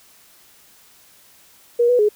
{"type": "tone with pitch steps", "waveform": "sine", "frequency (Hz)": [476.7, 491.4, 419.5], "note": ["A#4", "B4", "G#4"], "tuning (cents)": [39, -9, 17], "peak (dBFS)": -12, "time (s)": [1.79, 2.09], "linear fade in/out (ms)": 10, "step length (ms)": 100, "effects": ["white hiss -51 dBFS RMS until 2.15 s"]}